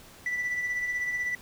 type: tone with tremolo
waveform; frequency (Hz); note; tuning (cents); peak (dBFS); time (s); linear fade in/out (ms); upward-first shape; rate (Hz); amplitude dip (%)
sine; 1972; B6; -3; -23; 0.26-1.35; 2; triangle; 16; 60
effects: tanh soft clip ceiling -25 dBFS + pink hiss -51 dBFS RMS until 1.41 s